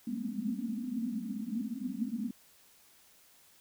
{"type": "band-pass noise", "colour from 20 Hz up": "white", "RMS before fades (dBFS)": -36, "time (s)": [0.07, 2.31], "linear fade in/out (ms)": 5, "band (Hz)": [200, 260], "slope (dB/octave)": 96, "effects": ["white hiss -62 dBFS RMS until 3.6 s"]}